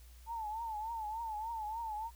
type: tone with vibrato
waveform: sine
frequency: 885 Hz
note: A5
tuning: 10 cents sharp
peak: -37 dBFS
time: 0.26-2.11 s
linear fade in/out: 50 ms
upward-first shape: triangle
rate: 3.4 Hz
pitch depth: 110 cents each way
effects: added 60 Hz sine -53 dBFS peak until 2.15 s + white hiss -64 dBFS RMS until 2.15 s